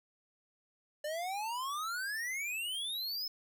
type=exponential sweep; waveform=square; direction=up; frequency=587.3 to 5274 Hz; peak=-36 dBFS; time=1.04-3.28 s; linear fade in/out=5 ms; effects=none